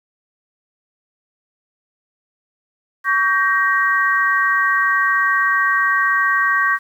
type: chord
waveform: sine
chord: G diminished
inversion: second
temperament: just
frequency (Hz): 1128.9 / 1568 / 1881.6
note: Db6 / G6 / Bb6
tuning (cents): +31 / 0 / +16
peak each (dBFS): -18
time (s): 3.04-6.79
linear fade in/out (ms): 50
effects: 8-bit